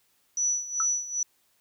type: tone with tremolo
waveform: sine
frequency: 5920 Hz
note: F#8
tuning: in tune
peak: -22 dBFS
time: 0.37-1.23 s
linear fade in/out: 2 ms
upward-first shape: sine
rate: 2.5 Hz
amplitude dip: 80%
type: tone with exponential decay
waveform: sine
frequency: 1315 Hz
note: E6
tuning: 5 cents flat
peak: -23 dBFS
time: 0.8-0.87 s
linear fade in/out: 2 ms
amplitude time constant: 15 ms
effects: white hiss -68 dBFS RMS until 1.6 s